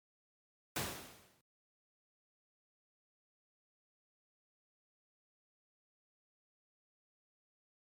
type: noise with exponential decay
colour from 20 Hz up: pink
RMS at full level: -34 dBFS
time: 0.76-1.41 s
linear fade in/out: 2 ms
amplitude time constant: 140 ms
effects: high-pass 100 Hz 12 dB/octave + MP3 96 kbps